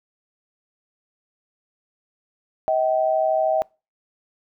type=tone pair together; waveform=sine; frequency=636.1 / 769 Hz; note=D#5 / G5; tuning=+38 / -33 cents; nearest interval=minor third; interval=329 cents; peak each=-19 / -22 dBFS; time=2.68-3.62 s; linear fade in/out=0 ms; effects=noise-tail reverb RT60 0.3 s tail -25 dB re dry